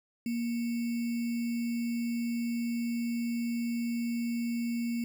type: tone with sample-and-hold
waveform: sine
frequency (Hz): 235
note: A#3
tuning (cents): +14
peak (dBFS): -29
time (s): 0.26-5.04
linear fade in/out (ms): 2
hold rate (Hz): 2450
effects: none